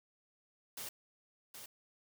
white noise with echo, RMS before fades -44 dBFS, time 0.77-0.89 s, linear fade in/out 5 ms, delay 770 ms, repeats 1, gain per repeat -6 dB, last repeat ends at 1.66 s, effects none

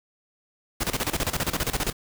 pink noise with tremolo, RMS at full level -25 dBFS, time 0.8-1.93 s, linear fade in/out 10 ms, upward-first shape square, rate 15 Hz, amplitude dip 80%, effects none

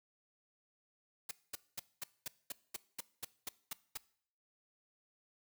white noise bursts, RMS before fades -41 dBFS, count 12, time 1.29-3.974 s, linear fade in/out 5 ms, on 22 ms, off 220 ms, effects noise-tail reverb RT60 0.6 s tail -20 dB re dry

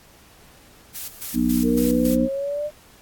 blue noise with tremolo, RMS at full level -31 dBFS, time 0.94-2.16 s, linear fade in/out 20 ms, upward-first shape square, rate 3.6 Hz, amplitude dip 75%
harmonic tone, 61 Hz, B1, 21 cents flat, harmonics 1 / 3 / 4 / 5, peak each -31 / -26 / -19 / -23 dBFS, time 1.33-2.29 s, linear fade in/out 50 ms
sine exponential sweep, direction up, 454.3 to 603 Hz, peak -23 dBFS, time 1.62-2.71 s, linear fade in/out 50 ms
effects pink hiss -51 dBFS RMS until 3.01 s + AAC 64 kbps

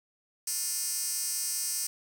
10% pulse tone with high-pass filter, 355 Hz, F4, 28 cents sharp, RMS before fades -32 dBFS, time 0.47-1.87 s, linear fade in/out 5 ms, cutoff 7300 Hz, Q 2.2, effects none

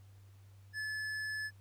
triangle tone with hard clipping, 1726 Hz, A6, 34 cents flat, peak -38 dBFS, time 0.73-1.51 s, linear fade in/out 50 ms, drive 13 dB, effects added 98 Hz sine -55 dBFS peak until 1.6 s + pink hiss -70 dBFS RMS until 1.6 s

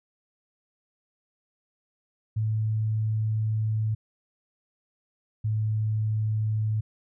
sine tone pair in turn, 109.1 / 108.35 Hz, A2 / A2, -14 / -26 cents, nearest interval unison, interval 12 cents, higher first, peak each -23 dBFS, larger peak neither, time 2.36-3.95 / 5.44-6.81 s, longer first, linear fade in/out 10 ms, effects none

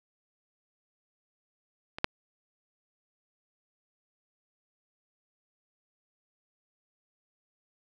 clicks, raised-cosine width 0.3 ms, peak -21 / -7 dBFS, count 2, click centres 1.985 / 2.044 s, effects none

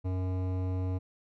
sine tone with hard clipping, 92.5 Hz, F#2, in tune, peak -31 dBFS, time 0.04-0.99 s, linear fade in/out 20 ms, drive 15 dB, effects none

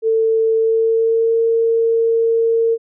sine tone with pitch glide, 446.9 to 456.6 Hz, A4 to A#4, +27 to -36 cents, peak -12 dBFS, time 0.02-2.78 s, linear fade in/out 50 ms, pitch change +37 cents, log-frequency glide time 0.56-1.39 s, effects none

